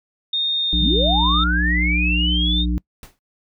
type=tone with pitch glide; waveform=sine; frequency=3674 to 3636 Hz; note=A#7 to A#7; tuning=-26 to -44 cents; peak=-18 dBFS; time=0.33-1.44 s; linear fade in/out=5 ms; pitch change=-18 cents; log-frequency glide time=0.56-0.89 s
type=harmonic tone; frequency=60.1 Hz; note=B1; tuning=46 cents flat; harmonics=1 / 3 / 5; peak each=-19 / -24 / -26 dBFS; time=0.73-2.78 s; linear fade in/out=0 ms
type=linear sweep; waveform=sine; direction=up; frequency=91.2 to 3729 Hz; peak=-19 dBFS; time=0.79-2.66 s; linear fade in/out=50 ms
type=noise with exponential decay; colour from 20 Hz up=pink; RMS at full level=-36 dBFS; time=3.03-3.19 s; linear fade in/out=1 ms; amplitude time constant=34 ms
effects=noise-tail reverb RT60 0.1 s tail -24 dB re dry